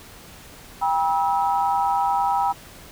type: tone cluster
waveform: sine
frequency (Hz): 795 / 964 / 1296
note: G5 / B5 / E6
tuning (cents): +24 / -42 / -30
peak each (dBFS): -21 / -22 / -28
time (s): 0.81-2.53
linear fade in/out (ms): 20
effects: pink hiss -44 dBFS RMS until 2.91 s